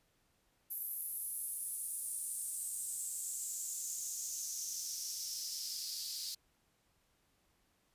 white noise with high-pass filter sweep, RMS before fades -41 dBFS, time 0.7-6.35 s, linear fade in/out 10 ms, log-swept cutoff 12000 to 4500 Hz, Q 4.9, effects pink hiss -75 dBFS RMS until 7.94 s + resampled to 32000 Hz

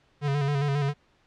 square tone with vibrato, 142.2 Hz, C#3, 45 cents sharp, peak -24 dBFS, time 0.21-0.94 s, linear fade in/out 50 ms, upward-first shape square, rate 7.4 Hz, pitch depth 42 cents each way, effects pink hiss -64 dBFS RMS until 1.26 s + low-pass 4000 Hz 12 dB/octave

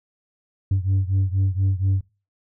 sine beating tone pair, 94.7 / 98.9 Hz, F#2 / G2, +41 / +16 cents, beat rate 4.2 Hz, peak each -18 / -20 dBFS, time 0.71-2.01 s, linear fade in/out 5 ms, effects noise-tail reverb RT60 0.3 s tail -20 dB re dry + tanh soft clip ceiling -15 dBFS

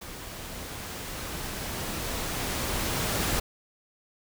pink noise with level ramp, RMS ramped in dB -41 to -27 dBFS, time 0.01-3.4 s, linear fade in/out 10 ms, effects none

